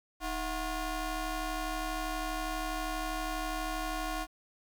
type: ring-modulated tone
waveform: 20% pulse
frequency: 348.8 Hz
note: F4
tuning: 2 cents flat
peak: -25 dBFS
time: 0.2-4.27 s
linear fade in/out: 50 ms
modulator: 385 Hz
effects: 11-bit